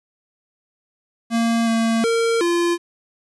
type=tone with pitch steps; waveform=square; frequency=230.4 / 227.2 / 459.4 / 344.4 Hz; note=A#3 / A#3 / A#4 / F4; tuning=-20 / -44 / -25 / -24 cents; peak=-17 dBFS; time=1.3-2.78 s; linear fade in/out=50 ms; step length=370 ms; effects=resampled to 24000 Hz + 9-bit